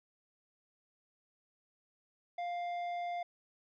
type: tone with tanh clipping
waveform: triangle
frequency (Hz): 700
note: F5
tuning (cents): +4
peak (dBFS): -37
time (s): 2.38-3.23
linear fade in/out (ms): 5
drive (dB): 13
effects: none